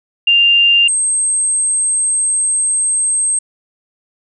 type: tone pair in turn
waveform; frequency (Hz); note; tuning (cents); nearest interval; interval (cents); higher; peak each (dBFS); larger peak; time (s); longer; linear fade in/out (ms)
sine; 2794 / 8373; F7 / C9; 0 / 0; octave + perfect fifth; 1900; second; -7 / -12; first; 0.27-0.88 / 0.88-3.39; second; 5
effects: none